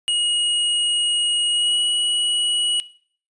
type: tone with pitch glide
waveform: square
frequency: 2886 to 2920 Hz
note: F#7 to F#7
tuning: -44 to -24 cents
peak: -18 dBFS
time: 0.08-2.8 s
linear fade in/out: 0 ms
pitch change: +20 cents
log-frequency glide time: 1.5-1.79 s
effects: noise-tail reverb RT60 0.5 s tail -19 dB re dry + resampled to 24000 Hz